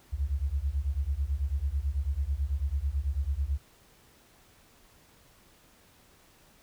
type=beating tone pair; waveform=sine; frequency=65.41 / 74.51 Hz; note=C2 / D2; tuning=0 / +26 cents; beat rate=9.1 Hz; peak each=-30 dBFS; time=0.12-3.59 s; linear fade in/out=20 ms; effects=pink hiss -60 dBFS RMS until 6.62 s